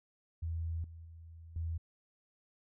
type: tone with level steps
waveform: sine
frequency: 82.41 Hz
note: E2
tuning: in tune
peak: -34 / -47 / -49 / -34 dBFS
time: 0.42-1.78 s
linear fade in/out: 10 ms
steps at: 0.84 / 1.05 / 1.56 s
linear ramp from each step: 2 ms
effects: none